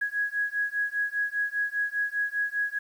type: beating tone pair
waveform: sine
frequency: 1661.2 / 1666.2 Hz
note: G#6 / G#6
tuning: 0 / +5 cents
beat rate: 5 Hz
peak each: -29 dBFS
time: 0.01-2.79 s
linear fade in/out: 10 ms
effects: 9-bit